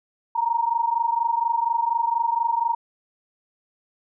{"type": "tone pair together", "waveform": "sine", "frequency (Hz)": [917.8, 942], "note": ["A#5", "A#5"], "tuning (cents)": [-27, 18], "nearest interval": "unison", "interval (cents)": 45, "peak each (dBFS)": [-23, -22], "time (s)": [0.35, 2.75], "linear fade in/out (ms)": 10, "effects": []}